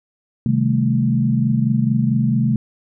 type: chord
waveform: sine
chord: A half-diminished seventh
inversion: first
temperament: equal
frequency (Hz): 130.81 / 155.56 / 196 / 220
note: C3 / Eb3 / G3 / A3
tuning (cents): 0 / 0 / 0 / 0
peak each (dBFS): -18 / -23 / -23 / -18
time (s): 0.46-2.56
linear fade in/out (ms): 2
effects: none